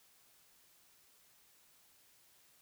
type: silence
effects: white hiss -67 dBFS RMS until 2.61 s